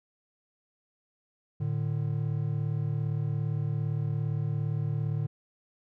triangle tone pair together, 112 / 149.5 Hz, A2 / D3, +31 / +31 cents, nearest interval perfect fourth, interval 500 cents, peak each -28 / -28 dBFS, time 1.6-5.27 s, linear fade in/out 10 ms, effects none

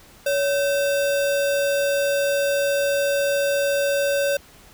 sine tone with sample-and-hold, 563 Hz, C#5, 27 cents sharp, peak -18 dBFS, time 0.26-4.37 s, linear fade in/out 5 ms, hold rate 2100 Hz, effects pink hiss -49 dBFS RMS until 4.73 s

